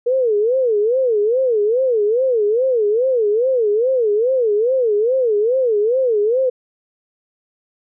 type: tone with vibrato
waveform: sine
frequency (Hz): 466.2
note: A#4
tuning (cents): 0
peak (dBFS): -13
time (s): 0.06-6.5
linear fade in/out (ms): 10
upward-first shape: sine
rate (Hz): 2.4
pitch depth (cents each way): 220
effects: none